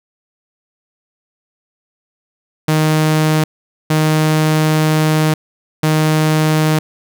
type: tone bursts at uneven times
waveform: sawtooth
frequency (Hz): 155.56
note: D#3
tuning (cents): 0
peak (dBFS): -7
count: 3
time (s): 2.68-3.44 / 3.9-5.34 / 5.83-6.79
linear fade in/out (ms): 5
effects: none